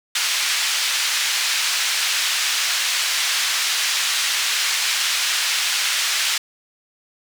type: band-pass noise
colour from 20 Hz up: white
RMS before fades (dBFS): -21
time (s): 0.15-6.38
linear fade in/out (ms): 5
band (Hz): 1600 to 5200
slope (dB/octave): 12
effects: none